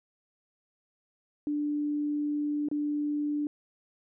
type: tone with dropouts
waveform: sine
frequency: 294.7 Hz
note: D4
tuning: 6 cents sharp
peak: -27 dBFS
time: 1.47-3.47 s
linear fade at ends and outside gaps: 1 ms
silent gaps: 2.686-2.714 s
effects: none